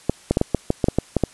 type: clicks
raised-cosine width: 2 ms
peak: -3 dBFS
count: 11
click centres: 0.096 / 0.31 / 0.371 / 0.414 / 0.547 / 0.704 / 0.842 / 0.885 / 0.986 / 1.167 / 1.237 s
effects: white hiss -48 dBFS RMS until 1.33 s + resampled to 24000 Hz